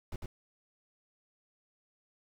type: noise with echo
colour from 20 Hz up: brown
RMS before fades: -38 dBFS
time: 0.12-0.16 s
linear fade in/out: 2 ms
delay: 100 ms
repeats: 1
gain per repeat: -2 dB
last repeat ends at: 0.26 s
effects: none